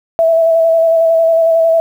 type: tone with vibrato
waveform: sine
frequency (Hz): 657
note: E5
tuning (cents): -6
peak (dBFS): -7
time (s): 0.19-1.8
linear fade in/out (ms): 0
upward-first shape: square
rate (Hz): 11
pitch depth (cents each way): 17
effects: 7-bit